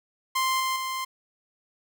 sawtooth tone with level steps, 1046.5 Hz, C6, in tune, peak -19 / -21 / -25 dBFS, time 0.35-1.05 s, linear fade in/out 10 ms, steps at 0.6 / 0.76 s, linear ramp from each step 2 ms, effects none

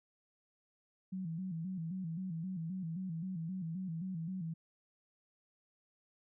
sine tone with vibrato, 174.9 Hz, F3, 3 cents sharp, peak -37 dBFS, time 1.12-4.54 s, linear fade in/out 10 ms, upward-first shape square, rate 3.8 Hz, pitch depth 120 cents each way, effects none

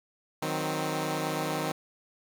10% pulse chord, C diminished, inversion first, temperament equal, 155.56 / 185 / 261.6 Hz, Eb3 / Gb3 / C4, 0 / 0 / 0 cents, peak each -23 / -28 / -26 dBFS, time 0.42-1.72 s, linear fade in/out 5 ms, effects none

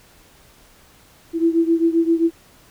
sine beating tone pair, 329.6 / 337.2 Hz, E4 / E4, 0 / +39 cents, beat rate 7.6 Hz, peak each -16 / -19 dBFS, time 1.33-2.31 s, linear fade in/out 50 ms, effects pink hiss -51 dBFS RMS until 2.7 s

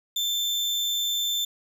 35% pulse tone, 3550 Hz, A7, 15 cents sharp, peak -22 dBFS, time 0.16-1.45 s, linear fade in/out 5 ms, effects none

